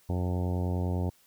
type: harmonic tone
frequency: 90 Hz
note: F#2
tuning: 47 cents flat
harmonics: 1 / 2 / 3 / 4 / 5 / 6 / 7 / 8 / 9 / 10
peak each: -28 / -34 / -38 / -40 / -42 / -44 / -45 / -46 / -47 / -48 dBFS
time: 0.09-1.1 s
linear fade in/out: 5 ms
effects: white hiss -63 dBFS RMS until 1.26 s